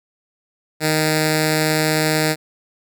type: tone with notch filter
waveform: 5% pulse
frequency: 155.56 Hz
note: D#3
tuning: in tune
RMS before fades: -18 dBFS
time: 0.8-2.36 s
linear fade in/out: 50 ms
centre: 1100 Hz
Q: 0.98
effects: none